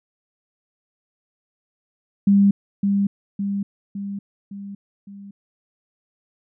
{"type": "tone with echo", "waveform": "sine", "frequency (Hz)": 199.6, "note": "G3", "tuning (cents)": 32, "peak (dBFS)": -11, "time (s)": [2.27, 2.51], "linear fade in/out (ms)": 5, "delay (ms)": 560, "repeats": 5, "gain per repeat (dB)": -5, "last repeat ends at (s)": 5.31, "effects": []}